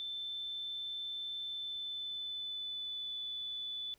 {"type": "tone with pitch glide", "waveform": "sine", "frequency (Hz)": [3537, 3480], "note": ["A7", "A7"], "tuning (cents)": [8, -20], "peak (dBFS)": -38, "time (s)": [0, 3.94], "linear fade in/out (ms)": 0, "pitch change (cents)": -28, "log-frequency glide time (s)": [1.43, 3.17], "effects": ["pink hiss -70 dBFS RMS until 3.98 s"]}